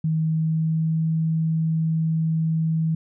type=tone with pitch glide; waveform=sine; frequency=158.9 to 160.84 Hz; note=D#3 to E3; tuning=+37 to -42 cents; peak=-19 dBFS; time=0.04-2.95 s; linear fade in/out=5 ms; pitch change=+21 cents; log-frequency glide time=0.17-1.08 s; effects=none